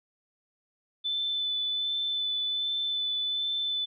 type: tone with vibrato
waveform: sine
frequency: 3510 Hz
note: A7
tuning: 5 cents flat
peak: -27 dBFS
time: 1.04-3.86 s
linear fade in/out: 20 ms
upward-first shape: sine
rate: 1.3 Hz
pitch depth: 12 cents each way
effects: none